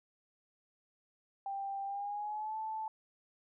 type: tone with pitch glide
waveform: sine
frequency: 789 to 875.5 Hz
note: G5 to A5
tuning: +11 to -9 cents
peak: -36 dBFS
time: 1.46-2.88 s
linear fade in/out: 2 ms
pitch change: +180 cents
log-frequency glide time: 1.85-2.57 s
effects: none